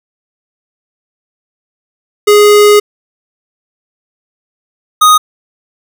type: tone pair in turn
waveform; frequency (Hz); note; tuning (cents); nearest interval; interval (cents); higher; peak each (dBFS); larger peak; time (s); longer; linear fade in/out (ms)
square; 415.3 / 1244.5; G#4 / D#6; 0 / 0; octave + perfect fifth; 1900; second; -3; neither; 2.27-2.8 / 5.01-5.18; first; 10
effects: none